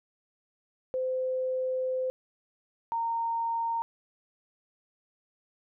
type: tone pair in turn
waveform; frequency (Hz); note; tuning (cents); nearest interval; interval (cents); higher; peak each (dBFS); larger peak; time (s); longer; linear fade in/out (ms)
sine; 515 / 921.6; C5 / A#5; -28 / -20; minor seventh; 1008; second; -27; neither; 0.94-2.1 / 2.92-3.82; first; 0
effects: none